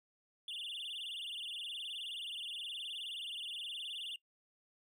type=tone with vibrato; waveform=triangle; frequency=3148 Hz; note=G7; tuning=7 cents sharp; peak=-39 dBFS; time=0.48-4.16 s; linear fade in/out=2 ms; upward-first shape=sine; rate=19 Hz; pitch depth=220 cents each way; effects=noise-tail reverb RT60 0.1 s tail -22 dB re dry